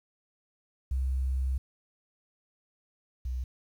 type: tone pair in turn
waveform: sine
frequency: 65.41 / 62.85 Hz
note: C2 / B1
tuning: 0 / +31 cents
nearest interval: minor second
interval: 69 cents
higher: first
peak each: -26 / -30 dBFS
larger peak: first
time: 0.91-1.58 / 3.25-3.44 s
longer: first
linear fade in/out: 5 ms
effects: 10-bit